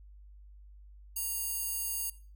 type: tone with high-pass filter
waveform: square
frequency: 934 Hz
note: A#5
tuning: 3 cents sharp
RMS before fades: -35 dBFS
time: 1.16-2.1 s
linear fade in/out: 5 ms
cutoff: 10000 Hz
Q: 1
effects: noise-tail reverb RT60 0.4 s tail -17 dB re dry + added 50 Hz sine -50 dBFS peak until 2.35 s